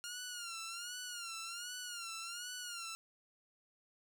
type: tone with vibrato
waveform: 10% pulse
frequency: 1406 Hz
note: F6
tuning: 11 cents sharp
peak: -34 dBFS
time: 0.04-2.95 s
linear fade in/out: 0 ms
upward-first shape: sine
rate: 1.3 Hz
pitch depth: 95 cents each way
effects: 12-bit